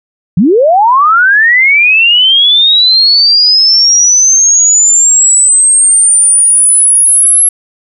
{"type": "linear sweep", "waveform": "sine", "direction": "up", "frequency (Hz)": [149.3, 11175], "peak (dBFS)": -3, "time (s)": [0.37, 7.49], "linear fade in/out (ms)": 5, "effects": []}